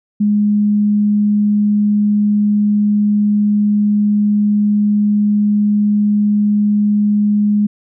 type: tone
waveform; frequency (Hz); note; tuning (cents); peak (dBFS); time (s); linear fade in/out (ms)
sine; 207.7; G#3; 0; -10; 0.2-7.67; 10
effects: none